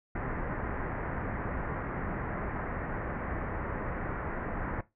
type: low-pass noise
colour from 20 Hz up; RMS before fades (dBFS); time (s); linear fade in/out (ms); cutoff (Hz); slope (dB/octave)
pink; -35; 0.15-4.81; 5; 2000; 48
effects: noise-tail reverb RT60 0.2 s tail -17 dB re dry